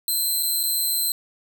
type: tone with dropouts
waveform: 5% pulse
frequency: 4093 Hz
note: C8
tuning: 39 cents flat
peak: -14 dBFS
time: 0.08-1.12 s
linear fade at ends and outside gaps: 1 ms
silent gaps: 0.427-0.431 / 0.631-0.635 s
effects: none